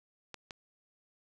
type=clicks; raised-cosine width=0.2 ms; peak=-25 dBFS; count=2; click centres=0.343 / 0.508 s; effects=none